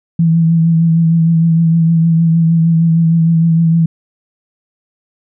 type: tone with vibrato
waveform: sine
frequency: 164.81 Hz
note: E3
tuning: in tune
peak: -7 dBFS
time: 0.19-3.86 s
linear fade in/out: 5 ms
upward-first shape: triangle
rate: 6.5 Hz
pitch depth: 34 cents each way
effects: none